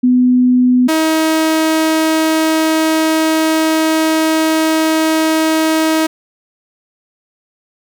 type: tone pair in turn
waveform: sine / sawtooth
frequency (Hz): 250 / 317.7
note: B3 / D#4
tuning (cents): +21 / +36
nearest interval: major third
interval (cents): 415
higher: second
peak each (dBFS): -7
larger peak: neither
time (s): 0.03-0.88 / 0.88-6.07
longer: second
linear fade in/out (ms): 10
effects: none